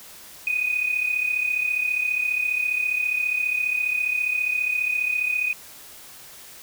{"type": "tone with amplitude modulation", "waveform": "sine", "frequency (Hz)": 2489, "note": "D#7", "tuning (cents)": 0, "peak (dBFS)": -18, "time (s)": [0.47, 5.53], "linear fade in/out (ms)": 2, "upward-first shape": "sine", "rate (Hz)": 34.8, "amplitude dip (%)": 65, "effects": ["white hiss -44 dBFS RMS until 6.62 s"]}